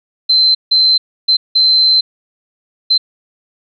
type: tone bursts at uneven times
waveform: sine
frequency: 4089 Hz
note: C8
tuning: 41 cents flat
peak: -7 dBFS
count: 5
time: 0.29-0.55 / 0.71-0.98 / 1.28-1.37 / 1.55-2.01 / 2.9-2.98 s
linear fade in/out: 10 ms
effects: none